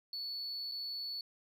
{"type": "tone with dropouts", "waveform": "sine", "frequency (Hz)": 4435, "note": "C#8", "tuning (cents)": 0, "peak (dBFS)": -36, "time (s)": [0.13, 1.21], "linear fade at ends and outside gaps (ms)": 2, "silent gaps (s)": [0.715, 0.719], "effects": ["tanh soft clip ceiling -36 dBFS"]}